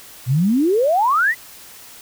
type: exponential sweep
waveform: sine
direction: up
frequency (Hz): 116.54 to 2047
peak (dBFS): -13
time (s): 0.26-1.35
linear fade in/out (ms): 50
effects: white hiss -41 dBFS RMS until 2.01 s